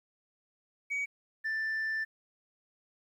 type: tone pair in turn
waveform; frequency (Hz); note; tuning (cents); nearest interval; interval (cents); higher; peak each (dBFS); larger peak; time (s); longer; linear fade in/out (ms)
sine; 2260 / 1769.9; C#7 / A6; +33 / +10; major third; 423; first; -28; neither; 0.9-1.06 / 1.44-2.05; second; 20
effects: tanh soft clip ceiling -29 dBFS + 11-bit